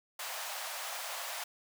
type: high-pass noise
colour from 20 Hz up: pink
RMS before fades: -40 dBFS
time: 0.19-1.44 s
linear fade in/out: 5 ms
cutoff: 590 Hz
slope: 48 dB/octave
effects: none